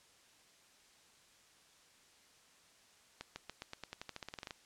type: accelerating click train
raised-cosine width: 0.2 ms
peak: -26 dBFS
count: 17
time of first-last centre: 3.21-4.508 s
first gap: 150 ms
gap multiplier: 0.91
effects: white hiss -65 dBFS RMS until 4.65 s + low-pass 8000 Hz 12 dB/octave